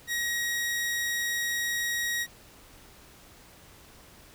sawtooth tone, 1894 Hz, A#6, 27 cents sharp, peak -24 dBFS, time 0.07-2.27 s, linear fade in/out 50 ms, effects pink hiss -53 dBFS RMS until 4.34 s

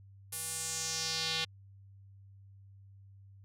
square tone with band-pass filter sweep, 162.1 Hz, E3, 29 cents flat, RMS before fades -36 dBFS, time 0.32-1.45 s, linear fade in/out 10 ms, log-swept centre 11000 to 3500 Hz, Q 2.5, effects added 98 Hz sine -53 dBFS peak until 3.44 s

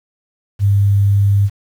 sine tone, 100.2 Hz, G2, 38 cents sharp, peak -9 dBFS, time 0.59-1.5 s, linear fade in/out 50 ms, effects 7-bit

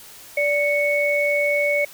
sine tone pair together, 583 / 2216 Hz, D5 / C#7, -13 / -1 cents, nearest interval octave + major seventh, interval 2312 cents, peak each -20 dBFS, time 0.37-1.85 s, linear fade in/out 5 ms, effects white hiss -43 dBFS RMS until 1.93 s

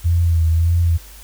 sine tone with vibrato, 83.4 Hz, E2, 21 cents sharp, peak -12 dBFS, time 0.04-0.98 s, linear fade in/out 20 ms, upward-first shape sine, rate 1.7 Hz, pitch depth 48 cents each way, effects added 50 Hz sine -39 dBFS peak until 1.23 s + white hiss -43 dBFS RMS until 1.23 s

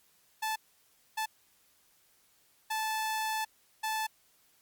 sawtooth tone bursts at uneven times, 874 Hz, A5, 12 cents flat, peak -27 dBFS, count 4, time 0.42-0.56 / 1.17-1.26 / 2.7-3.45 / 3.83-4.07 s, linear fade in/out 10 ms, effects white hiss -67 dBFS RMS until 4.61 s + Opus 48 kbps

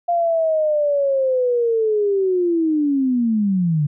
sine linear sweep, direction down, 698.5 to 141.9 Hz, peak -15 dBFS, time 0.08-3.87 s, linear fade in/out 10 ms, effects none

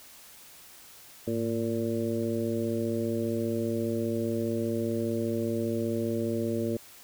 harmonic tone with a mistuned harmonic, 115 Hz, A#2, 23 cents flat, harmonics 1 / 2 / 3 / 4 / 5, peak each -35 / -31 / -32 / -34 / -36 dBFS, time 1.27-6.77 s, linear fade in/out 5 ms, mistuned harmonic 1, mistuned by -130 cents, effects white hiss -51 dBFS RMS until 7.03 s

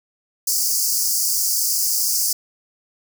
pink high-pass noise, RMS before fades -20 dBFS, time 0.47-2.33 s, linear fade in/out 5 ms, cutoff 4700 Hz, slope 96 dB/octave, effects none

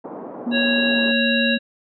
pink band-pass noise, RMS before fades -34 dBFS, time 0.04-1.12 s, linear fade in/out 5 ms, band 230 to 920 Hz, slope 24 dB/octave
sine tone with pitch glide, 239 to 233.4 Hz, A#3 to A#3, +43 to +2 cents, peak -20 dBFS, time 0.46-1.58 s, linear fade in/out 10 ms, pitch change -41 cents, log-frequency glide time 0.9-1 s
harmonic tone, 553 Hz, C#5, 4 cents flat, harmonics 1 / 3 / 5 / 7, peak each -24 / -22 / -23 / -24 dBFS, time 0.51-1.59 s, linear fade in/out 50 ms
effects none

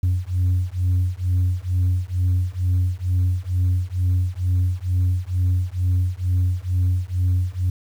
sine beating tone pair, 89.7 / 91.9 Hz, F2 / F#2, +47 / -11 cents, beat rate 2.2 Hz, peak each -19 dBFS, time 0.03-7.7 s, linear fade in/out 5 ms, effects tanh soft clip ceiling -14 dBFS + 8-bit

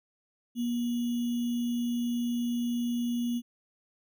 sine tone with sample-and-hold, 239.2 Hz, A#3, 45 cents sharp, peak -27 dBFS, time 0.55-3.42 s, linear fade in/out 50 ms, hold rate 3150 Hz, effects none

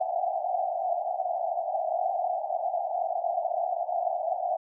pink band-pass noise, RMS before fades -29 dBFS, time 0-4.57 s, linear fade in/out 10 ms, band 660 to 760 Hz, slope 96 dB/octave, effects none

